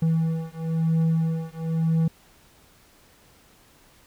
triangle beating tone pair, 162.1 / 163.1 Hz, E3 / E3, -29 / -18 cents, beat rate 1 Hz, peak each -22 dBFS, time 0.02-2.08 s, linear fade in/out 5 ms, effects pink hiss -56 dBFS RMS until 4.06 s

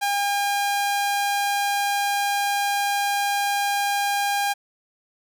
sawtooth tone, 807 Hz, G#5, 50 cents flat, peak -17 dBFS, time 0.01-4.54 s, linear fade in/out 20 ms, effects none

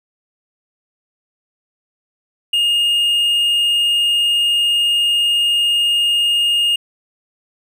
triangle tone, 2841 Hz, F7, 29 cents sharp, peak -11 dBFS, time 2.53-6.76 s, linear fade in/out 5 ms, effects none

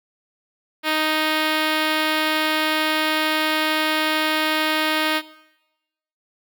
5% pulse tone with notch filter, 311.1 Hz, D#4, in tune, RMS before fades -21 dBFS, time 0.83-5.22 s, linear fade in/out 50 ms, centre 8500 Hz, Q 1.2, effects noise-tail reverb RT60 1.0 s tail -19 dB re dry

